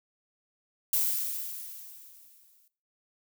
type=noise with exponential decay; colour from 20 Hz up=violet; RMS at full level=-25 dBFS; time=0.93-2.68 s; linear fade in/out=2 ms; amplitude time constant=380 ms; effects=noise-tail reverb RT60 0.4 s tail -18 dB re dry